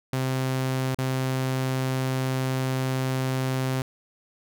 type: tone with dropouts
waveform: sawtooth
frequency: 130.81 Hz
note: C3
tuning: in tune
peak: -20 dBFS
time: 0.13-3.82 s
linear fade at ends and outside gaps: 2 ms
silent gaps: 0.946-0.986 s
effects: none